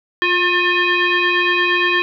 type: tone with frequency modulation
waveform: sine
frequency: 352.7 Hz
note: F4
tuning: 17 cents sharp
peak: -13 dBFS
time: 0.22-2.02 s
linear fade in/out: 0 ms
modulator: 714 Hz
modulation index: 3.9
effects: none